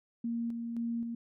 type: tone with tremolo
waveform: sine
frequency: 233.1 Hz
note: A#3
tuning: in tune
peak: -31 dBFS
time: 0.24-1.15 s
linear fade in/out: 5 ms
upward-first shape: square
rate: 1.9 Hz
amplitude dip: 35%
effects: none